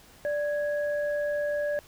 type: tone pair together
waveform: sine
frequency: 587.3 / 1661.2 Hz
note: D5 / G#6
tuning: 0 / 0 cents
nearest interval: octave + tritone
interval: 1800 cents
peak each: -26 / -36 dBFS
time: 0.25-1.79 s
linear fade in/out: 0 ms
effects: pink hiss -54 dBFS RMS until 1.87 s